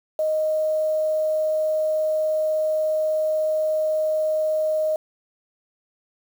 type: tone with quantisation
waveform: sine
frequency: 622.3 Hz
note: D#5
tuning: in tune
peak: -19 dBFS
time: 0.19-4.96 s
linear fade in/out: 2 ms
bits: 7
effects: none